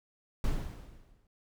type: noise with exponential decay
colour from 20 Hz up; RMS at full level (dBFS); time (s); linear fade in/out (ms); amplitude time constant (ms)
brown; -28; 0.44-1.27; 2; 180
effects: none